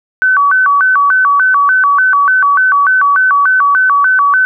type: tone with vibrato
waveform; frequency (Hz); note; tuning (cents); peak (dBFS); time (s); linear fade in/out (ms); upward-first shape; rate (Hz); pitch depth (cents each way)
sine; 1313; E6; -7; -6; 0.22-4.45; 0; square; 3.4; 250
effects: none